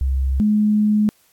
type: tone pair in turn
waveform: sine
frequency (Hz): 66.5 / 211.1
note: C2 / G#3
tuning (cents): +29 / +29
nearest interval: octave + minor sixth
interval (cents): 2000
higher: second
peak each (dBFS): -16 / -13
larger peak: second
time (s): 0.01-0.4 / 0.4-1.09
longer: second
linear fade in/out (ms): 0
effects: white hiss -58 dBFS RMS until 1.32 s + AAC 64 kbps

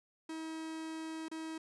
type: tone with dropouts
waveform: 45% pulse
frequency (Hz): 320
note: D#4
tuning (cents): +49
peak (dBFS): -40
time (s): 0.29-1.58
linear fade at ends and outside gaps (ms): 5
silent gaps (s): 1.284-1.314
effects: resampled to 24000 Hz + 13-bit

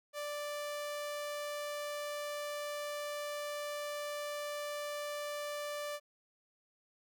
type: tone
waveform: sawtooth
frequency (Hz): 587.3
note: D5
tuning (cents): 0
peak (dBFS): -34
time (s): 0.13-6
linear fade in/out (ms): 50
effects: none

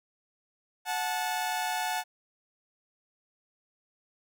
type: tone pair together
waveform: sawtooth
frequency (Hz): 732.4 / 871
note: F#5 / A5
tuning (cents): -18 / -18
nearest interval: minor third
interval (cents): 300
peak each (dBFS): -28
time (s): 0.85-2.04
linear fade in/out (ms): 50
effects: none

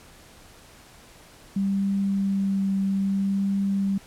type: tone with vibrato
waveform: sine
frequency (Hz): 195.9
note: G3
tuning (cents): -1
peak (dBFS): -21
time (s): 1.56-3.98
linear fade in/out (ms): 5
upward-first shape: triangle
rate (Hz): 0.62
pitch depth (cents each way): 13
effects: pink hiss -50 dBFS RMS until 4.06 s + low-pass 12000 Hz 12 dB/octave

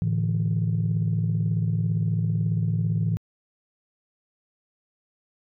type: chord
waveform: sine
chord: A suspended fourth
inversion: none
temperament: equal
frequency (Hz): 110 / 146.83 / 164.81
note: A2 / D3 / E3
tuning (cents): 0 / 0 / 0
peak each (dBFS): -23 / -29 / -24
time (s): 0.02-3.17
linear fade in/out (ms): 0
effects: tanh soft clip ceiling -15 dBFS

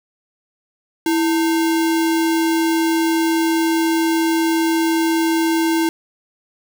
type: tone with sample-and-hold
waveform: sine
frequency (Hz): 327.8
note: E4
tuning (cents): -10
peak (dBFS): -14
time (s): 1.06-5.89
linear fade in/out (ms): 2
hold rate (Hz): 1225
effects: none

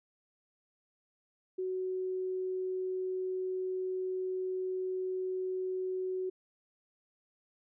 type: tone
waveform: sine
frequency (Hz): 372.1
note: F#4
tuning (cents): +10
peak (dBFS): -32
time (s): 1.58-6.3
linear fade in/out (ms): 10
effects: none

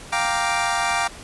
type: chord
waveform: 25% pulse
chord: G minor seventh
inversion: third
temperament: equal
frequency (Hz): 698.5 / 784 / 932.3 / 1174.7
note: F5 / G5 / Bb5 / D6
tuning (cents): 0 / 0 / 0 / 0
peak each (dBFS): -22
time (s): 0.12-1.08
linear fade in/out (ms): 10
effects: pink hiss -40 dBFS RMS until 1.23 s + resampled to 24000 Hz

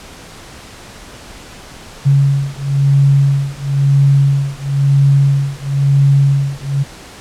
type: beating tone pair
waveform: sine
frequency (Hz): 138.59 / 139.58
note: C#3 / C#3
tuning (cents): 0 / +12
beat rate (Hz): 0.99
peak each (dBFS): -12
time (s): 2.05-6.84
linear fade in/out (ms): 20
effects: pink hiss -35 dBFS RMS until 7.2 s + low-pass 9000 Hz 12 dB/octave

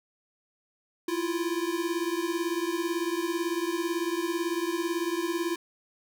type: beating tone pair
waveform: square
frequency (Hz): 331.6 / 349.6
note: E4 / F4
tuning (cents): +10 / +2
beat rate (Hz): 18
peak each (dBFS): -31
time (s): 1.08-5.56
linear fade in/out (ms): 5
effects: none

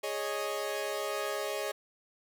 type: chord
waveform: sawtooth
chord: Ab suspended fourth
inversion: none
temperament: equal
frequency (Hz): 415.3 / 554.4 / 622.3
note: Ab4 / Db5 / Eb5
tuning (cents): 0 / 0 / 0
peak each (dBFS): -33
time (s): 0.03-1.72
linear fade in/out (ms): 10
effects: none

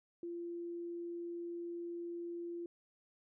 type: tone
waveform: sine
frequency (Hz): 343.5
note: F4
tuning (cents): -29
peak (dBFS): -40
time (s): 0.23-2.66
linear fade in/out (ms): 2
effects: none

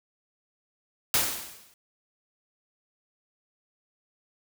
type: noise with exponential decay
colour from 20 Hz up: white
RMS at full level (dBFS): -21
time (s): 1.14-1.74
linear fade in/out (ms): 1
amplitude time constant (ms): 130
effects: none

